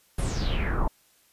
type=noise with low-pass filter sweep; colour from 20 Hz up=brown; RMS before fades=-26 dBFS; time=0.18-0.88 s; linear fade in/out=5 ms; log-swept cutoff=11000 to 870 Hz; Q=6.3; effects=white hiss -62 dBFS RMS until 1.32 s + resampled to 32000 Hz